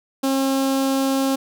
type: tone with notch filter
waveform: sawtooth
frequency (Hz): 269.5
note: C#4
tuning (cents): -49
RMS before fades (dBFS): -20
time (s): 0.23-1.36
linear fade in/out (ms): 10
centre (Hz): 2000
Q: 1.3
effects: none